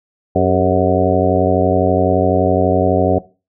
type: harmonic tone with a mistuned harmonic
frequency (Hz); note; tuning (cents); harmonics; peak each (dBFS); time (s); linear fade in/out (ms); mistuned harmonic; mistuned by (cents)
91.9; F#2; -11; 1 / 2 / 3 / 4 / 5 / 6 / 7 / 8; -19 / -19 / -19 / -19 / -19 / -19 / -19 / -19; 0.35-3.19; 10; 4; +79
effects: noise-tail reverb RT60 0.3 s tail -18 dB re dry